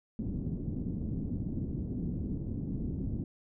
white low-pass noise, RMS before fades -35 dBFS, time 0.19-3.24 s, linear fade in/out 2 ms, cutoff 260 Hz, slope 24 dB/octave, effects none

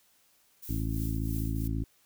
violet noise with tremolo, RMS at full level -42 dBFS, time 0.62-1.68 s, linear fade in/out 10 ms, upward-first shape triangle, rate 3 Hz, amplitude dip 75%
harmonic tone, 54.8 Hz, A1, 6 cents flat, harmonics 1 / 2 / 3 / 4 / 5 / 6, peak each -32 / -33 / -39 / -41 / -37 / -43 dBFS, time 0.69-1.84 s, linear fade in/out 5 ms
effects white hiss -66 dBFS RMS until 2.05 s

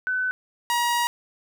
sine / sawtooth tone pair in turn, 1508 / 953.3 Hz, F#6 / A#5, +32 / +39 cents, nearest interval minor sixth, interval 793 cents, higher first, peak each -22 / -17 dBFS, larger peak second, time 0.07-0.31 / 0.7-1.07 s, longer second, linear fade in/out 0 ms, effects none

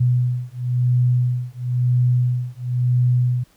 sine beating tone pair, 123.47 / 124.45 Hz, B2 / B2, 0 / +14 cents, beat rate 0.98 Hz, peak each -19 dBFS, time 0-3.44 s, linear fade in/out 10 ms, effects pink hiss -57 dBFS RMS until 3.56 s

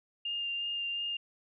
sine tone with vibrato, 2807 Hz, F7, 8 cents sharp, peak -32 dBFS, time 0.25-1.17 s, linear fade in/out 5 ms, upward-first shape sine, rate 2.8 Hz, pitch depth 12 cents each way, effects none

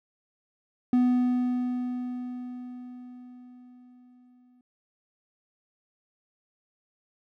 triangle tone with exponential decay, 248.4 Hz, B3, 10 cents sharp, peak -16 dBFS, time 0.93-4.61 s, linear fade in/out 2 ms, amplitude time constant 800 ms, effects none

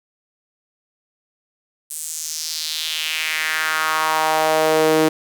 sawtooth tone with high-pass filter sweep, 157.3 Hz, D#3, 19 cents sharp, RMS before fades -20 dBFS, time 1.9-5.09 s, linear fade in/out 10 ms, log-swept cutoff 9100 to 360 Hz, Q 2.7, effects none

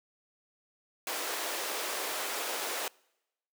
pink high-pass noise, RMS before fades -35 dBFS, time 1.07-2.88 s, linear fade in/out 2 ms, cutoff 400 Hz, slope 24 dB/octave, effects noise-tail reverb RT60 0.9 s tail -26 dB re dry

